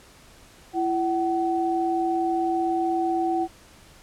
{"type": "tone pair together", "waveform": "sine", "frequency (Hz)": [335.9, 754], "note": ["E4", "F#5"], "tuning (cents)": [33, 32], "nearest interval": "octave + major second", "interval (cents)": 1399, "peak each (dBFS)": -24, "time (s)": [0.73, 3.48], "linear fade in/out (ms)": 50, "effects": ["pink hiss -51 dBFS RMS until 4.02 s", "low-pass 11000 Hz 12 dB/octave"]}